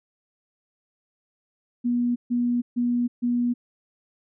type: tone bursts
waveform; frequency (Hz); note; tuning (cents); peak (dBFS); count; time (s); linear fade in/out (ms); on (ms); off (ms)
sine; 241.9; B3; -36; -20; 4; 1.84-3.54; 20; 320; 140
effects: none